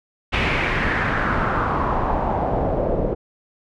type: noise with low-pass filter sweep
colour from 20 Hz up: pink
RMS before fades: -21 dBFS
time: 0.32-3.15 s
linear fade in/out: 20 ms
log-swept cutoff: 2600 to 510 Hz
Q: 2.8
effects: none